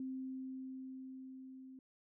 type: tone with level ramp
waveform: sine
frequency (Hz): 261.6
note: C4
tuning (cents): 0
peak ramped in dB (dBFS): -39 to -51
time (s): 0-1.79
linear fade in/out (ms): 2
effects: none

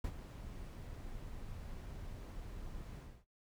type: noise with ADSR envelope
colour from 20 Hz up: brown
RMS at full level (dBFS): -37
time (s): 0.04-3.25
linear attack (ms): 5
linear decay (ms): 65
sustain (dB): -10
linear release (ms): 270
effects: noise-tail reverb RT60 0.1 s tail -18 dB re dry

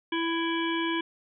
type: harmonic tone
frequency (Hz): 331.6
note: E4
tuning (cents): +10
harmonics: 1 / 3 / 5 / 7 / 9 / 10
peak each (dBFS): -28 / -33 / -35 / -36 / -38 / -38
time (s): 0.12-1.01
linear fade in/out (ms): 5
effects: none

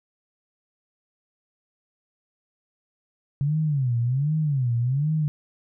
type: tone with vibrato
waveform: sine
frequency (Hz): 135.9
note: C#3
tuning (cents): -34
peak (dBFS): -20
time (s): 3.41-5.28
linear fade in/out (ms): 0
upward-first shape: sine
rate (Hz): 1.3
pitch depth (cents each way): 250
effects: none

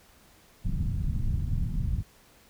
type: low-pass noise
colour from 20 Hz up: pink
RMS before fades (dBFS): -28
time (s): 0.64-2.03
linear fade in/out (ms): 20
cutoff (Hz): 170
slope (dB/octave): 24
effects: pink hiss -58 dBFS RMS until 2.49 s

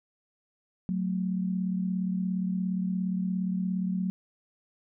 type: tone pair together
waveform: sine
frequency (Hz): 184.33 / 221.5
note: F#3 / A3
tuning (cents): -6 / +12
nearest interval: minor third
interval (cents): 318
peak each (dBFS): -27 / -34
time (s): 0.89-4.1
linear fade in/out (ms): 0
effects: none

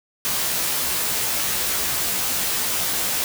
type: noise with comb filter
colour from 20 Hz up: white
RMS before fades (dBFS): -23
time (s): 0.25-3.24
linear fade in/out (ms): 0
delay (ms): 16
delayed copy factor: +1
effects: none

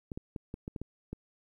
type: clicks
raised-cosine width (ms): 3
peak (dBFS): -25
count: 8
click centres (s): 0.118 / 0.175 / 0.362 / 0.541 / 0.679 / 0.762 / 0.816 / 1.13
effects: 11-bit

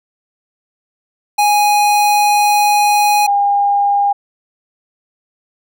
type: tone pair in turn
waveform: square / sine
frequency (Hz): 829 / 807.7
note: G#5 / G#5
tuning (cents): -3 / -48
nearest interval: unison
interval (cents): 45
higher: first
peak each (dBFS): -10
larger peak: neither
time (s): 1.38-3.27 / 3.27-4.13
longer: first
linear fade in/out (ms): 10
effects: none

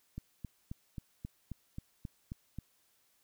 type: click train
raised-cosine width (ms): 5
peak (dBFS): -28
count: 10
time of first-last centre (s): 0.18-2.586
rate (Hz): 3.74
effects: white hiss -72 dBFS RMS until 3.23 s

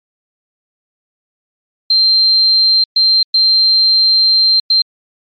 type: tone bursts at uneven times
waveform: sine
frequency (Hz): 4150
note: C8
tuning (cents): -15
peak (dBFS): -7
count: 4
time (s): 1.9-2.84 / 2.96-3.23 / 3.34-4.6 / 4.7-4.82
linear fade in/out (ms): 5
effects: MP3 48 kbps

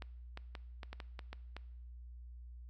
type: clicks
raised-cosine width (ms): 0.3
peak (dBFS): -29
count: 9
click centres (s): 0.022 / 0.374 / 0.552 / 0.832 / 0.93 / 1.002 / 1.192 / 1.33 / 1.566
effects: noise-tail reverb RT60 0.9 s tail -20 dB re dry + added 60 Hz sine -48 dBFS peak until 2.69 s

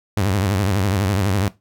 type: tone with vibrato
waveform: sawtooth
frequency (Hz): 98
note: G2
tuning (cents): 0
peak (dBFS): -13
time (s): 0.17-1.48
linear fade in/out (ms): 0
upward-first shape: triangle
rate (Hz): 12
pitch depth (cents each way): 170
effects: noise-tail reverb RT60 0.2 s tail -17 dB re dry

